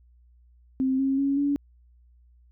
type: tone with pitch steps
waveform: sine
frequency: 262.8 / 269.9 / 277.1 / 284.6 Hz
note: C4 / C#4 / C#4 / C#4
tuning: +8 / -46 / -1 / +46 cents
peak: -21 dBFS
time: 0.8-1.56 s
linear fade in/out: 0 ms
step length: 190 ms
effects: added 60 Hz sine -54 dBFS peak until 2.51 s